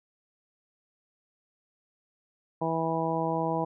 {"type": "harmonic tone", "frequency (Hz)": 163.2, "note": "E3", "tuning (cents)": -17, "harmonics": [1, 2, 3, 4, 5, 6], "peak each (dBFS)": [-33, -33, -33, -33, -33, -33], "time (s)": [2.61, 3.65], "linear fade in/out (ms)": 10, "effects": []}